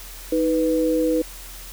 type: tone pair together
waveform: sine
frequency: 314.7 / 493.9 Hz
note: D#4 / B4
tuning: +20 / 0 cents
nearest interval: minor sixth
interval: 780 cents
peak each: -20 dBFS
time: 0.32-1.22 s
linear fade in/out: 5 ms
effects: added 42 Hz sine -39 dBFS peak until 1.72 s + white hiss -40 dBFS RMS until 1.72 s